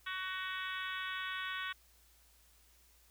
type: harmonic tone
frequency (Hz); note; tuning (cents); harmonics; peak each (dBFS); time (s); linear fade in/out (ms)
374.2; F#4; +20; 3 / 4 / 5 / 6 / 7 / 8 / 9 / 10; -44 / -42 / -44 / -49 / -49 / -50 / -47 / -52; 0.06-1.73; 10
effects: added 58 Hz sine -67 dBFS peak until 3.1 s + white hiss -67 dBFS RMS until 3.1 s